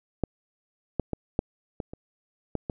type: clicks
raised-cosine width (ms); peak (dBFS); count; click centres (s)
2; -11 / -11 / -15 / -9 / -18 / -25 / -14 / -17; 8; 0.237 / 0.997 / 1.133 / 1.391 / 1.802 / 1.935 / 2.553 / 2.698
effects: none